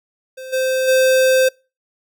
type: tone with level steps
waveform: square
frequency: 520 Hz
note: C5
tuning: 11 cents flat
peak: -31 / -17 / -12 dBFS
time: 0.37-1.49 s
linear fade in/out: 10 ms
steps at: 0.52 / 0.87 s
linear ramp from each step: 20 ms
effects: noise-tail reverb RT60 0.3 s tail -26 dB re dry